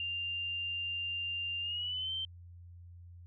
sine tone with pitch glide, 2792 to 3116 Hz, F7 to G7, -1 to -11 cents, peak -34 dBFS, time 0-2.25 s, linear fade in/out 2 ms, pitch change +190 cents, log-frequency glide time 1.61-2.13 s, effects added 87 Hz sine -49 dBFS peak until 3.26 s

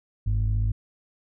sine tone pair together, 48.91 / 104.3 Hz, G1 / G#2, -3 / +8 cents, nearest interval octave + minor second, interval 1311 cents, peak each -22 / -22 dBFS, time 0.26-0.72 s, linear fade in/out 10 ms, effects tanh soft clip ceiling -17 dBFS

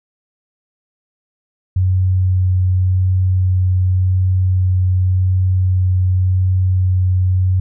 sine tone with vibrato, 92.5 Hz, F#2, in tune, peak -11 dBFS, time 1.76-7.6 s, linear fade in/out 5 ms, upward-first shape sine, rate 0.89 Hz, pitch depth 8 cents each way, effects none

